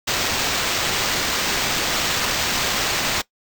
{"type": "noise with sample-and-hold", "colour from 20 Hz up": "blue", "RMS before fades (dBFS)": -22, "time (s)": [0.07, 3.22], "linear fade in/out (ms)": 10, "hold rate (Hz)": 11025, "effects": ["noise-tail reverb RT60 0.1 s tail -20 dB re dry"]}